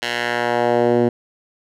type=tone with band-pass filter sweep; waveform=10% pulse; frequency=120 Hz; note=B2; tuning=49 cents flat; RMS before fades=-18 dBFS; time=0.02-1.09 s; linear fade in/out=5 ms; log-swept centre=3000 to 290 Hz; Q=1.1; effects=none